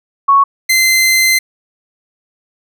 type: tone pair in turn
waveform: sine / sawtooth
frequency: 1108.7 / 2070 Hz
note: C#6 / C7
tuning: 0 / -19 cents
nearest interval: major seventh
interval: 1081 cents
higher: second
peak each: -5 dBFS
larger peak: neither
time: 0.28-0.44 / 0.69-1.39 s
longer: second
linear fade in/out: 10 ms
effects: none